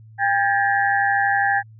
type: tone cluster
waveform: sine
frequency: 799 / 1600 / 1712 / 1886 Hz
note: G5 / G6 / A6 / A#6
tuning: +33 / +35 / -48 / +20 cents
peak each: -19 / -23 / -22 / -27 dBFS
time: 0.18-1.63 s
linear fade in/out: 50 ms
effects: added 110 Hz sine -42 dBFS peak until 1.79 s